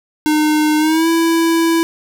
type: tone with pitch glide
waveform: square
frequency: 305.1 to 330.8 Hz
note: D#4 to E4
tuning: -34 to +6 cents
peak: -12 dBFS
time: 0.26-1.83 s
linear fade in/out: 0 ms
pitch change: +140 cents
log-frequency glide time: 0.78-1.08 s
effects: 8-bit